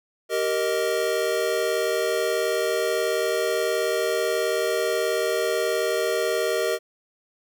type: chord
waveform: square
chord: Eb major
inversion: first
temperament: equal with one note detuned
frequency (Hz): 387.7 / 466.2 / 622.3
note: G4 / Bb4 / Eb5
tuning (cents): -19 / 0 / 0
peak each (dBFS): -28 / -26 / -27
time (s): 0.29-6.79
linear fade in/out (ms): 50
effects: none